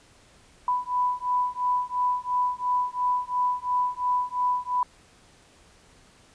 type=beating tone pair; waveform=sine; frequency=991 / 993.9 Hz; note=B5 / B5; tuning=+6 / +11 cents; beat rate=2.9 Hz; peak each=-26 dBFS; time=0.68-4.83 s; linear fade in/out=2 ms; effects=pink hiss -56 dBFS RMS until 6.34 s + resampled to 22050 Hz